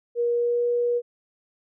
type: tone with pitch glide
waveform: sine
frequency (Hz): 475.8 to 480.8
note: A#4 to B4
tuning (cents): +35 to -46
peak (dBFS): -20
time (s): 0.15-1.02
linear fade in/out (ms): 50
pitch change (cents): +19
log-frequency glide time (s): 0.32-0.67
effects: none